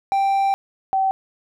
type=tone pair in turn; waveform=triangle / sine; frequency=785 / 769.3 Hz; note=G5 / G5; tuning=+2 / -33 cents; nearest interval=unison; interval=35 cents; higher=first; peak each=-14 / -16 dBFS; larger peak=first; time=0.12-0.54 / 0.93-1.11 s; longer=first; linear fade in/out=0 ms; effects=none